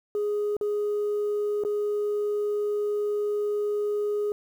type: tone with dropouts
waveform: sine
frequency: 415.3 Hz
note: G#4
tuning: in tune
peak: -22 dBFS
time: 0.15-4.32 s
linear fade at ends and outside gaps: 1 ms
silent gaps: 0.567-0.611 / 1.637-1.649 s
effects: tanh soft clip ceiling -22 dBFS + 9-bit